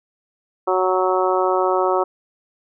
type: harmonic tone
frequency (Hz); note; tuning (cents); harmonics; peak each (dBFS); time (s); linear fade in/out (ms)
185.5; F#3; +5; 2 / 3 / 4 / 5 / 6 / 7; -20 / -22 / -23 / -24 / -25 / -25; 0.67-2.04; 10
effects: none